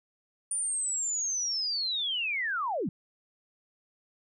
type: linear sweep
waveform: sine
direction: down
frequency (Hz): 9397 to 139.4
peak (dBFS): -28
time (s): 0.51-2.89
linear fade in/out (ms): 2
effects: none